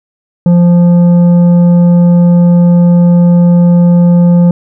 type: tone with tanh clipping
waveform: sine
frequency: 174.2 Hz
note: F3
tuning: 4 cents flat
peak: -4 dBFS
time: 0.46-4.51 s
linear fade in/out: 2 ms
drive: 8 dB
effects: none